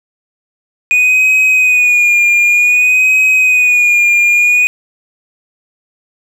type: tone with vibrato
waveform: triangle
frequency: 2469 Hz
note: D#7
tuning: 14 cents flat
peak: -5 dBFS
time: 0.91-4.67 s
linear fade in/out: 0 ms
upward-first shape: sine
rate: 0.54 Hz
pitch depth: 43 cents each way
effects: none